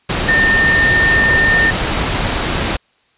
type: tone in noise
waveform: sine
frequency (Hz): 1814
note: A#6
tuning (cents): -48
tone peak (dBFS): -10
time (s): 0.28-1.71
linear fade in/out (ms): 10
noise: pink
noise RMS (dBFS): -17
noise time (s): 0.09-2.77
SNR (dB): +4
effects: white hiss -57 dBFS RMS until 3.17 s + resampled to 8000 Hz